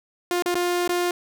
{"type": "tone with dropouts", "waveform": "sawtooth", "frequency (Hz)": 353, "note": "F4", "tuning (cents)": 19, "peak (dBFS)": -17, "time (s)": [0.31, 1.11], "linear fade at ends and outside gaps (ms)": 1, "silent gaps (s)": [[0.423, 0.459], [0.544, 0.553], [0.877, 0.892]], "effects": []}